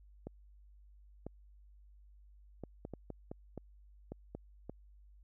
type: clicks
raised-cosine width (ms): 2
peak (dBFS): -29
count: 11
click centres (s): 0.27 / 1.266 / 2.637 / 2.851 / 2.937 / 3.103 / 3.315 / 3.577 / 4.12 / 4.35 / 4.696
effects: added 50 Hz sine -57 dBFS peak until 5.23 s